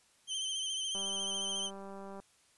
sawtooth tone with vibrato, 3109 Hz, G7, 15 cents flat, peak -31 dBFS, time 0.27-1.71 s, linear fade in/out 50 ms, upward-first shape sine, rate 14 Hz, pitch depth 45 cents each way
click train, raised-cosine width 1 ms, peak -34 dBFS, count 246, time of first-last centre 0.95-2.2 s, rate 196 Hz
effects white hiss -67 dBFS RMS until 2.57 s + resampled to 24000 Hz

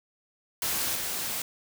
white noise with level steps, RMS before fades -29 / -32 dBFS, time 0.62-1.42 s, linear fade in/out 2 ms, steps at 0.95 s, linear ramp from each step 5 ms, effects none

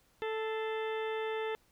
harmonic tone with a mistuned harmonic, 440 Hz, A4, in tune, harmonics 1 / 2 / 3 / 4 / 5 / 6 / 7 / 8, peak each -34 / -41 / -46 / -45 / -47 / -49 / -54 / -51 dBFS, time 0.22-1.55 s, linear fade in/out 0 ms, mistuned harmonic 5, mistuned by -100 cents, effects pink hiss -69 dBFS RMS until 1.71 s

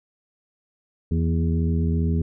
harmonic tone with a mistuned harmonic, 82.6 Hz, E2, 4 cents sharp, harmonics 1 / 2 / 3 / 4 / 5, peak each -21 / -24 / -28 / -36 / -34 dBFS, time 1.11-2.22 s, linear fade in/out 5 ms, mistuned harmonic 3, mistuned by -55 cents, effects none

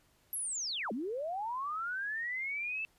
sine linear two-way sweep, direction down then up, 11600 to 201.4 to 2662 Hz, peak -34 dBFS, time 0.33-2.85 s, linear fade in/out 0 ms, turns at 0.92 s, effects pink hiss -69 dBFS RMS until 2.98 s + resampled to 32000 Hz

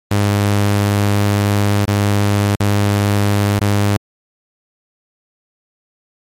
sawtooth tone with dropouts, 101.9 Hz, G#2, 32 cents flat, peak -8 dBFS, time 0.11-3.97 s, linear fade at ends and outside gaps 5 ms, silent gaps 1.854-1.878 / 2.557-2.601 / 3.592-3.61 s, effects MP3 64 kbps

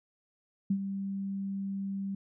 sine tone with ADSR envelope, 196 Hz, G3, in tune, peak -23 dBFS, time 0.7-2.15 s, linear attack 7 ms, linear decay 70 ms, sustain -9 dB, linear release 5 ms, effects none

